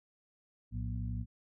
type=harmonic tone with a mistuned harmonic; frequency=59.6 Hz; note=A#1; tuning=39 cents sharp; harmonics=1 / 2 / 3 / 4; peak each=-38 / -37 / -45 / -45 dBFS; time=0.71-1.26 s; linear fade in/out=50 ms; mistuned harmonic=2; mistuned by=-120 cents; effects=none